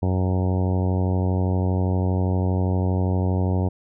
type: harmonic tone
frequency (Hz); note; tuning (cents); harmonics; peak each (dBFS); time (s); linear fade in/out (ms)
92.5; F#2; 0; 1 / 2 / 3 / 4 / 5 / 6 / 7 / 8 / 9 / 10; -20 / -26 / -30 / -32 / -34 / -36 / -37 / -38 / -39 / -40; 0.02-3.69; 10
effects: none